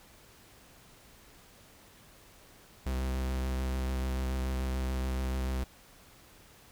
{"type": "tone with vibrato", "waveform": "45% pulse", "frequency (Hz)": 64.8, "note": "C2", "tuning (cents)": -16, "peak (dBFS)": -30, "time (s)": [2.86, 5.64], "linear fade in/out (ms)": 5, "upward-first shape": "sine", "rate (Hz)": 6.9, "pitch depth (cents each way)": 14, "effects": ["pink hiss -57 dBFS RMS until 6.71 s"]}